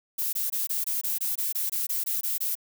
violet noise bursts, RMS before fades -28 dBFS, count 14, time 0.18-2.553 s, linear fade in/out 10 ms, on 150 ms, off 21 ms, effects none

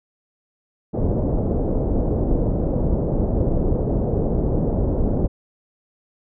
pink low-pass noise, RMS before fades -20 dBFS, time 0.93-5.28 s, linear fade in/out 20 ms, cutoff 580 Hz, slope 24 dB/octave, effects none

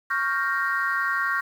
sine chord, G half-diminished seventh, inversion second, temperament equal, 1108.7 / 1396.9 / 1568 / 1864.7 Hz, Db6 / F6 / G6 / Bb6, 0 / 0 / 0 / 0 cents, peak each -27 dBFS, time 0.1-1.41 s, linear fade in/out 10 ms, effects tanh soft clip ceiling -14 dBFS + 8-bit

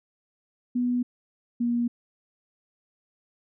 sine tone pair in turn, 245.7 / 238.3 Hz, B3 / A#3, -9 / +38 cents, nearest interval minor second, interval 53 cents, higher first, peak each -22 dBFS, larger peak neither, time 0.75-1.03 / 1.6-1.88 s, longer neither, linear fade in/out 10 ms, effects none

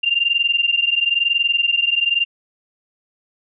sine tone pair together, 2779 / 2800 Hz, F7 / F7, -9 / +4 cents, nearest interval unison, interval 13 cents, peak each -18 dBFS, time 0.03-2.25 s, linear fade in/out 10 ms, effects none

